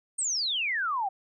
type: exponential sweep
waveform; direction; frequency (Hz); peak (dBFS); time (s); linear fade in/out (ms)
sine; down; 8780 to 740; -26; 0.18-1.09; 10
effects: none